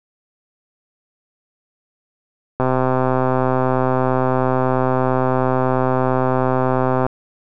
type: click train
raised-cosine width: 1 ms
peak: -4 dBFS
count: 577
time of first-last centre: 2.6-7.065 s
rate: 129 Hz
effects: none